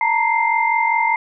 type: tone cluster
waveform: sine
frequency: 899 / 944 / 2093 Hz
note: A5 / A#5 / C7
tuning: +37 / +22 / 0 cents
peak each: -19 dBFS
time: 0.01-1.16 s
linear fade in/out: 2 ms
effects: none